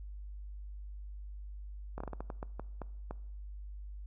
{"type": "slowing click train", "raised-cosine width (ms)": 1, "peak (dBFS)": -26, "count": 11, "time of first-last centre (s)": [1.98, 3.109], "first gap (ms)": 24, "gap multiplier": 1.32, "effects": ["noise-tail reverb RT60 0.8 s tail -21 dB re dry", "added 50 Hz sine -42 dBFS peak until 4.06 s"]}